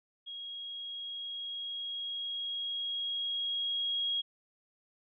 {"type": "tone with level ramp", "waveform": "sine", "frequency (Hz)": 3289, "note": "G#7", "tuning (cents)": -18, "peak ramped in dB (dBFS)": [-40, -29], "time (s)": [0.26, 4.22], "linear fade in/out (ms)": 20, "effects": []}